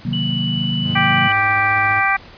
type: chord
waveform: sine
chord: C half-diminished seventh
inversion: none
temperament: equal with one note detuned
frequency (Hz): 130.81 / 155.56 / 183.83 / 233.1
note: C3 / Eb3 / Gb3 / Bb3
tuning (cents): 0 / 0 / -11 / 0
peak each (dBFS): -24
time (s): 0.05-1.28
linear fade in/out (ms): 5
type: tone with pitch glide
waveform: sine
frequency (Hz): 2960 to 2977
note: F#7 to F#7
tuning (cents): 0 to +10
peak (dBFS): -22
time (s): 0.13-1.32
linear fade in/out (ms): 2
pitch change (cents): +10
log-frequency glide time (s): 0.36-1.18
type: tone with tremolo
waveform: 45% pulse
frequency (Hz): 103.83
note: G#2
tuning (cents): 0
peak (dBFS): -26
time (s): 0.83-2.03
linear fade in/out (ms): 50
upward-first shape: sine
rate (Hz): 15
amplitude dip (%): 30
type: harmonic tone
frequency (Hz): 392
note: G4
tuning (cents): 0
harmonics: 2 / 3 / 4 / 5 / 6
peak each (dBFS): -20 / -20 / -20 / -20 / -20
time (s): 0.95-2.17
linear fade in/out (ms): 10
effects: pink hiss -41 dBFS RMS until 2.37 s + resampled to 11025 Hz